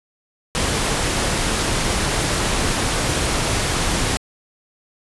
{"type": "noise", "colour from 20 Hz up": "pink", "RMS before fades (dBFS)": -20, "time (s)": [0.55, 4.17], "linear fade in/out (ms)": 0, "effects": ["resampled to 24000 Hz"]}